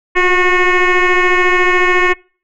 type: tone with frequency modulation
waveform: sine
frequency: 1088 Hz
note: C#6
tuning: 33 cents flat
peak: -7 dBFS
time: 0.15-2.14 s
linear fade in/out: 20 ms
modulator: 365 Hz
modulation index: 3.5
effects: noise-tail reverb RT60 0.4 s tail -26 dB re dry + tanh soft clip ceiling -5 dBFS